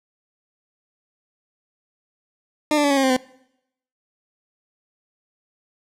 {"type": "tone with pitch steps", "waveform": "20% pulse", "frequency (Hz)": [301.7, 293.4, 285.4, 277.6, 270, 262.6, 255.5], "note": ["D4", "D4", "D4", "C#4", "C#4", "C4", "C4"], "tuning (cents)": [47, -2, -49, 3, -45, 6, -41], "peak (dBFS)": -11, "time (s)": [2.71, 3.165], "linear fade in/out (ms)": 2, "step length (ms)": 65, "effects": ["noise-tail reverb RT60 0.8 s tail -23 dB re dry", "low-pass 10000 Hz 12 dB/octave"]}